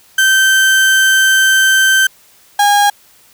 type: tone pair in turn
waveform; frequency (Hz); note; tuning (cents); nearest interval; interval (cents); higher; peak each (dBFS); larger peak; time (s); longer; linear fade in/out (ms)
35% pulse; 1552 / 817.4; G6 / G#5; -18 / -28; major seventh; 1110; first; -6; neither; 0.18-2.07 / 2.59-2.9; first; 5
effects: white hiss -47 dBFS RMS until 3.33 s